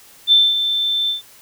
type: tone with ADSR envelope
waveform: sine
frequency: 3547 Hz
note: A7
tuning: 13 cents sharp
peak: -7 dBFS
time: 0.27-1.22 s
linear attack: 50 ms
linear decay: 220 ms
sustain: -9 dB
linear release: 130 ms
effects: white hiss -46 dBFS RMS until 1.41 s